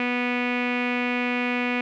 sawtooth tone with low-pass filter, 245.6 Hz, B3, 9 cents flat, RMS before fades -25 dBFS, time 0-1.81 s, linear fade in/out 2 ms, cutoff 2400 Hz, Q 5.8, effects none

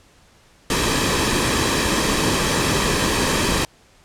pink noise with comb filter, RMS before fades -19 dBFS, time 0.7-3.65 s, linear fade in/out 2 ms, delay 1.4 ms, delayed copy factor -0.5, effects pink hiss -53 dBFS RMS until 4.04 s + low-pass 9000 Hz 12 dB/octave

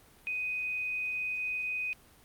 sine tone, 2499 Hz, D#7, 7 cents sharp, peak -31 dBFS, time 0.27-1.93 s, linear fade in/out 0 ms, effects pink hiss -59 dBFS RMS until 2.24 s + Opus 32 kbps

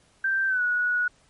sine tone with pitch glide, 1568 to 1463 Hz, G6 to F#6, 0 to -20 cents, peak -21 dBFS, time 0.24-1.08 s, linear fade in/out 5 ms, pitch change -120 cents, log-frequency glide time 0.47-0.62 s, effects pink hiss -61 dBFS RMS until 1.29 s + MP3 48 kbps

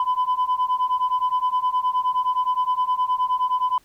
sine beating tone pair, 1000 / 1009.6 Hz, B5 / B5, +21 / +38 cents, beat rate 9.6 Hz, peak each -21 / -20 dBFS, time 0-3.78 s, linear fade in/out 2 ms, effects tanh soft clip ceiling -15 dBFS + pink hiss -58 dBFS RMS until 3.84 s

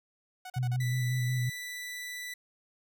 sawtooth tone bursts, 739 Hz, F#5, 2 cents flat, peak -37 dBFS, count 4, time 0.45-0.764 s, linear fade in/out 5 ms, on 50 ms, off 38 ms
sine tone with vibrato, 124.8 Hz, B2, 19 cents sharp, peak -27 dBFS, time 0.56-1.5 s, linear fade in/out 10 ms, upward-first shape square, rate 5.5 Hz, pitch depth 29 cents each way
sawtooth tone, 1977 Hz, B6, 1 cent sharp, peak -34 dBFS, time 0.8-2.34 s, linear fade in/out 5 ms
effects none

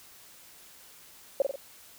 sine tone with echo, 550 Hz, C#5, 14 cents flat, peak -19 dBFS, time 1.4-1.42 s, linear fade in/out 2 ms, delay 46 ms, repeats 3, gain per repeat -5 dB, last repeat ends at 1.558 s, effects white hiss -53 dBFS RMS until 1.98 s

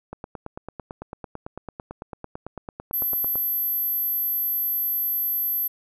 click train, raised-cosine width 1 ms, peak -20 dBFS, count 30, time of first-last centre 0.13-3.356 s, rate 8.99 Hz
sine tone, 12250 Hz, G9, 41 cents flat, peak -22 dBFS, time 2.93-5.68 s, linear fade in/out 10 ms
effects none

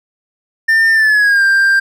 triangle tone with pitch glide, 1801 to 1586.1 Hz, A6 to G6, +40 to +20 cents, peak -6 dBFS, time 0.68-1.8 s, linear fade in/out 10 ms, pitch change -220 cents, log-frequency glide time 0.93-1.43 s, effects none

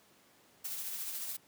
blue noise with tremolo, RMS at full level -38 dBFS, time 0.64-1.37 s, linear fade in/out 10 ms, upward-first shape triangle, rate 14 Hz, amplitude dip 40%, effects pink hiss -64 dBFS RMS until 1.47 s + high-pass 150 Hz 12 dB/octave

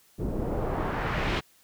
pink noise with low-pass filter sweep, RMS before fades -29 dBFS, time 0.18-1.41 s, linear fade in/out 20 ms, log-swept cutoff 340 to 3300 Hz, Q 1.2, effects white hiss -61 dBFS RMS until 1.63 s

